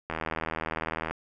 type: click train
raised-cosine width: 0.5 ms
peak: -16 dBFS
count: 82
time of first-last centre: 0.1-1.11 s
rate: 80.2 Hz
effects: none